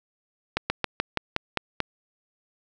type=slowing click train; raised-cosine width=0.3 ms; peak=-7 dBFS; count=8; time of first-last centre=0.57-1.803 s; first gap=130 ms; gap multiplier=1.1; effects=none